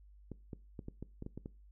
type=clicks; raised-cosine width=3 ms; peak=-30 dBFS; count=9; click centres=0.317 / 0.532 / 0.792 / 0.884 / 1.026 / 1.224 / 1.264 / 1.376 / 1.459 s; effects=noise-tail reverb RT60 0.3 s tail -21 dB re dry + added 50 Hz sine -56 dBFS peak until 1.71 s